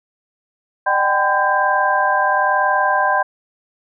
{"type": "tone cluster", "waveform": "sine", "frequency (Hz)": [604, 768, 809, 1015, 1587], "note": ["D5", "G5", "G#5", "B5", "G6"], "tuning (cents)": [48, -36, -46, 47, 21], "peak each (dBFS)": [-22, -19, -25, -18, -19], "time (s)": [0.86, 3.23], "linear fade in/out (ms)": 10, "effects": []}